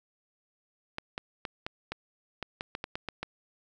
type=clicks; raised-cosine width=0.3 ms; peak=-18 dBFS; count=12; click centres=0.984 / 1.179 / 1.452 / 1.665 / 1.92 / 2.427 / 2.609 / 2.751 / 2.841 / 2.955 / 3.087 / 3.23 s; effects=none